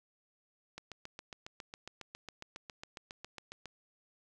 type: click train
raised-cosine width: 0.2 ms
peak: -27 dBFS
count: 22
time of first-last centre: 0.78-3.657 s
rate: 7.3 Hz
effects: none